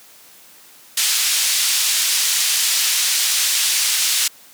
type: band-pass noise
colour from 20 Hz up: pink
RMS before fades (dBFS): -18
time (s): 0.97-4.28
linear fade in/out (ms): 5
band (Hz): 3500 to 11000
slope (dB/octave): 12
effects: white hiss -46 dBFS RMS until 4.53 s + high-pass 150 Hz 12 dB/octave